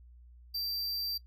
square tone, 4693 Hz, D8, 2 cents flat, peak -33 dBFS, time 0.54-1.18 s, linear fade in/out 10 ms, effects noise-tail reverb RT60 0.1 s tail -20 dB re dry + added 60 Hz sine -52 dBFS peak until 1.26 s

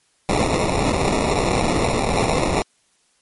violet noise with sample-and-hold, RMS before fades -19 dBFS, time 0.29-2.62 s, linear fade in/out 0 ms, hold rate 1575 Hz, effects white hiss -62 dBFS RMS until 3.21 s + MP3 48 kbps

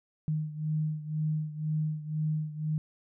sine beating tone pair, 153.8 / 155.8 Hz, D#3 / D#3, -20 / +3 cents, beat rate 2 Hz, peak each -30 / -34 dBFS, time 0.28-2.78 s, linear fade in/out 0 ms, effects none

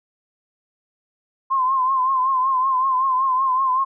sine tone with vibrato, 1046 Hz, C6, 1 cent flat, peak -16 dBFS, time 1.5-3.85 s, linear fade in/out 20 ms, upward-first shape triangle, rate 5.3 Hz, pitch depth 74 cents each way, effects none

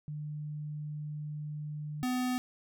sine / square tone pair in turn, 150 / 251.5 Hz, D3 / B3, +37 / +32 cents, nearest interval major sixth, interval 895 cents, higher second, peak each -36 / -30 dBFS, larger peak second, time 0.08-2.03 / 2.03-2.38 s, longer first, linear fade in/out 0 ms, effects none

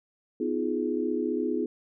sine chord, F half-diminished seventh, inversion second, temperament just, 251.4 / 314.3 / 349.2 / 419.1 Hz, Cb4 / Eb4 / F4 / Ab4, +31 / +18 / 0 / +16 cents, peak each -31 dBFS, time 0.4-1.66 s, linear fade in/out 5 ms, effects none

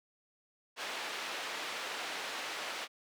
white band-pass noise, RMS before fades -40 dBFS, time 0.76-2.88 s, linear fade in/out 50 ms, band 400 to 3200 Hz, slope 12 dB/octave, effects none

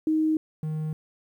sine / triangle tone pair in turn, 313.3 / 155.52 Hz, D#4 / D#3, +12 / 0 cents, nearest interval octave, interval 1212 cents, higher first, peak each -20 / -25 dBFS, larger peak first, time 0.07-0.37 / 0.63-0.93 s, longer neither, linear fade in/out 2 ms, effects 10-bit

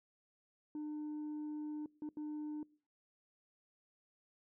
sine tone bursts at uneven times, 301.3 Hz, D4, 44 cents sharp, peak -37 dBFS, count 3, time 0.75-1.86 / 2.02-2.09 / 2.17-2.63 s, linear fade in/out 2 ms, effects noise-tail reverb RT60 0.5 s tail -26 dB re dry + tanh soft clip ceiling -39 dBFS

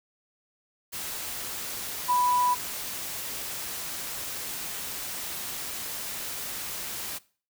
sine tone in noise, 987.8 Hz, B5, in tune, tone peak -21 dBFS, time 2.08-2.55 s, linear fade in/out 20 ms, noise white, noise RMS -35 dBFS, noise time 0.92-7.19 s, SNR +11 dB, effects noise-tail reverb RT60 0.4 s tail -20 dB re dry

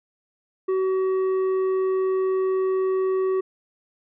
sine tone with tanh clipping, 378 Hz, F#4, 37 cents sharp, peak -21 dBFS, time 0.68-3.41 s, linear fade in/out 10 ms, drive 7 dB, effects none

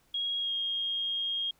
sine tone with pitch glide, 3292 to 3245 Hz, G#7 to G#7, -16 to -41 cents, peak -29 dBFS, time 0.14-1.51 s, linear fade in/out 5 ms, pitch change -25 cents, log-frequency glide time 0.39-0.52 s, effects pink hiss -67 dBFS RMS until 1.59 s

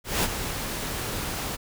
pink noise with ADSR envelope, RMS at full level -22 dBFS, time 0.04-1.57 s, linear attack 190 ms, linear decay 41 ms, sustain -9 dB, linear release 25 ms, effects none

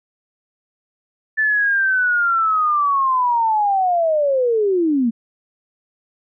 sine linear sweep, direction down, 1760 to 220 Hz, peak -14 dBFS, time 1.37-5.11 s, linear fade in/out 20 ms, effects none

